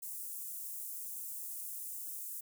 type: high-pass noise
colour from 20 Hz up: white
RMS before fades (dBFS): -43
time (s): 0.02-2.41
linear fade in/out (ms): 10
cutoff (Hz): 8100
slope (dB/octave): 24
effects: none